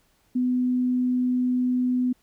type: tone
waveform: sine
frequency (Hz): 250.5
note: B3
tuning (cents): +25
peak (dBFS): -20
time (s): 0.35-2.13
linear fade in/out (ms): 10
effects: pink hiss -65 dBFS RMS until 2.22 s